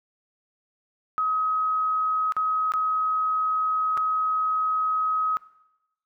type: tone with dropouts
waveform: sine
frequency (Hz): 1269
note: D#6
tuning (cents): +34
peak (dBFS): -21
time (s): 1.18-5.37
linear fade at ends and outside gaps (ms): 0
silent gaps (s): 2.322-2.366 / 2.72-2.737 / 3.972-3.976
effects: noise-tail reverb RT60 0.9 s tail -19 dB re dry